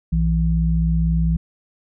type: tone pair together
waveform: sine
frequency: 60.21 / 164.3 Hz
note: B1 / E3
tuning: -43 / -5 cents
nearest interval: octave + perfect fourth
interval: 1738 cents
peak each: -18 dBFS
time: 0.12-1.37 s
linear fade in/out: 10 ms
effects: none